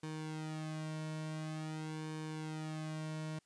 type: tone with flanger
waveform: sawtooth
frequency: 156.2 Hz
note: D#3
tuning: 7 cents sharp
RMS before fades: -42 dBFS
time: 0.03-3.39 s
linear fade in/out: 5 ms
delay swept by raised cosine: 1.5 to 2.45 ms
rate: 0.47 Hz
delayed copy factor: -0.8
effects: white hiss -75 dBFS RMS until 3.45 s + resampled to 22050 Hz